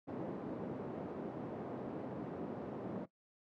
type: band-pass noise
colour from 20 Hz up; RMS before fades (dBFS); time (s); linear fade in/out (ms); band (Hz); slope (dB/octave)
pink; -43; 0.07-3.06; 20; 190 to 540; 12
effects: noise-tail reverb RT60 0.1 s tail -18 dB re dry + high-pass 100 Hz 12 dB/octave